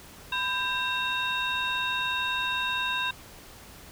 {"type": "tone cluster", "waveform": "sine", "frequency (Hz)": [1003, 1582, 2710, 3719], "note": ["B5", "G6", "E7", "A#7"], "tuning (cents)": [26, 15, 47, -5], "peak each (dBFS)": -31, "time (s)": [0.32, 3.11], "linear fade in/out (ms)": 5, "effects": ["tanh soft clip ceiling -18 dBFS", "pink hiss -48 dBFS RMS until 3.91 s"]}